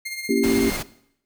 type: tone with tremolo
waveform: sawtooth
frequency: 2119 Hz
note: C7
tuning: 21 cents sharp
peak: -23 dBFS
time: 0.05-0.77 s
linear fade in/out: 10 ms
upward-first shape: triangle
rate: 16 Hz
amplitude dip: 65%
type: chord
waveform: sine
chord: A# diminished seventh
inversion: none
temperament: equal with one note detuned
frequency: 233.1 / 277.2 / 335.4 / 392 Hz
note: A#3 / C#4 / E4 / G4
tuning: 0 / 0 / +30 / 0 cents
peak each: -22 / -22 / -26 / -22 dBFS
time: 0.29-0.7 s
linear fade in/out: 5 ms
type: noise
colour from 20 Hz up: pink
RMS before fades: -29 dBFS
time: 0.43-0.83 s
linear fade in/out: 10 ms
effects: noise-tail reverb RT60 0.7 s tail -18 dB re dry